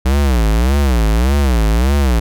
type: tone with vibrato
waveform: square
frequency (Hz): 61.74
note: B1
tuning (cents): 0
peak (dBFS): -11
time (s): 0.05-2.2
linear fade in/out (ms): 10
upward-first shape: sine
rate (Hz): 1.7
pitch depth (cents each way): 260
effects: none